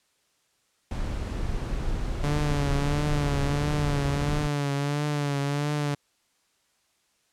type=noise; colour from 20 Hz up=brown; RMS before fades=-29 dBFS; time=0.91-4.47 s; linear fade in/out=2 ms
type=tone with vibrato; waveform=sawtooth; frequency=144.4 Hz; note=D3; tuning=29 cents flat; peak=-21 dBFS; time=2.23-5.95 s; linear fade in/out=10 ms; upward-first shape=triangle; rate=1.5 Hz; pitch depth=57 cents each way
effects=white hiss -69 dBFS RMS until 7.32 s + low-pass 9000 Hz 12 dB/octave